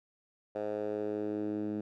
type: tone with band-pass filter sweep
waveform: 10% pulse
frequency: 105.2 Hz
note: G#2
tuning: 23 cents sharp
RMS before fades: -35 dBFS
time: 0.55-1.81 s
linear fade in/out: 5 ms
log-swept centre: 570 to 260 Hz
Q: 2.5
effects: none